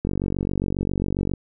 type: click train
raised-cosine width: 3 ms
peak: -11 dBFS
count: 62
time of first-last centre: 0.05-1.337 s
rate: 47.4 Hz
effects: none